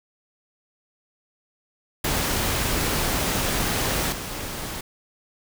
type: noise with level steps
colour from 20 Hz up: pink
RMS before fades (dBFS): -24 / -32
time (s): 2.04-4.81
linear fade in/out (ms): 5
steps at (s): 4.12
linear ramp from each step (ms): 5
effects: none